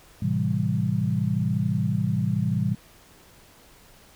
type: chord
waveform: sine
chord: A minor seventh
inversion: none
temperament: equal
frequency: 110 / 130.81 / 164.81 / 196 Hz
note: A2 / C3 / E3 / G3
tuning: 0 / 0 / 0 / 0 cents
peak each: -27 dBFS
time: 0.22-2.75 s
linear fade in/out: 5 ms
effects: pink hiss -53 dBFS RMS until 4.15 s